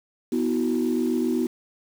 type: chord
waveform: sine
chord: B suspended fourth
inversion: none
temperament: equal with one note detuned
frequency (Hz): 246.9 / 322.5 / 370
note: B3 / E4 / F#4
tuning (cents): 0 / -38 / 0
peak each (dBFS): -23 / -25 / -26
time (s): 0.32-1.47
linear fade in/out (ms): 5
effects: tanh soft clip ceiling -14 dBFS + 7-bit